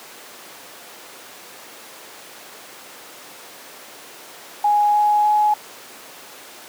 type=tone with pitch steps; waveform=sine; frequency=830.6 / 836.4 / 842.2 Hz; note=G#5 / G#5 / G#5; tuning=0 / +12 / +24 cents; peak=-13 dBFS; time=4.64-5.54 s; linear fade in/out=5 ms; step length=300 ms; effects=pink hiss -39 dBFS RMS until 6.68 s + high-pass 400 Hz 12 dB/octave